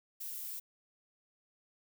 violet noise, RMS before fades -42 dBFS, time 0.2-0.6 s, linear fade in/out 10 ms, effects none

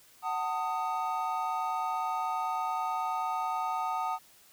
triangle chord, D# diminished, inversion first, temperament just, 746.7 / 896 / 1244.5 Hz, F#5 / A5 / D#6, +16 / +31 / 0 cents, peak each -32 dBFS, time 0.22-4.19 s, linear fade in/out 50 ms, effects white hiss -59 dBFS RMS until 4.52 s

